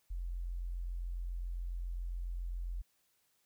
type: tone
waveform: sine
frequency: 43.65 Hz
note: F1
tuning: in tune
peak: -36 dBFS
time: 0.1-2.82 s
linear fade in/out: 10 ms
effects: white hiss -75 dBFS RMS until 3.45 s